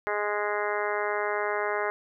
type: harmonic tone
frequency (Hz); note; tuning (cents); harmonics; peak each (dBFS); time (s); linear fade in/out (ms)
207.7; G#3; 0; 2 / 3 / 4 / 5 / 6 / 7 / 8 / 9 / 10; -31 / -33 / -34 / -35 / -36 / -36 / -37 / -38 / -38; 0.07-1.9; 0
effects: none